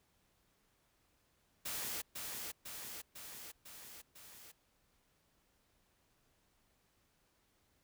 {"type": "noise with echo", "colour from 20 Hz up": "white", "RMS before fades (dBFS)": -41, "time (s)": [1.65, 2.02], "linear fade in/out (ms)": 10, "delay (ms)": 500, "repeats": 5, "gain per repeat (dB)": -3, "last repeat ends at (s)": 4.52, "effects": ["pink hiss -75 dBFS RMS until 7.83 s"]}